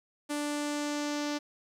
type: tone with low-pass filter sweep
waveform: sawtooth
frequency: 293.7 Hz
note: D4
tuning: in tune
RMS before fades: -33 dBFS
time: 0.29-1.39 s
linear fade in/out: 20 ms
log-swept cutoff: 9700 to 5600 Hz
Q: 2
effects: 10-bit